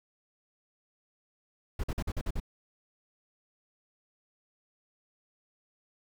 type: noise bursts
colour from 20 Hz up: brown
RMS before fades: -31 dBFS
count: 7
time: 1.79-2.401 s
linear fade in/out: 5 ms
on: 47 ms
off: 47 ms
effects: none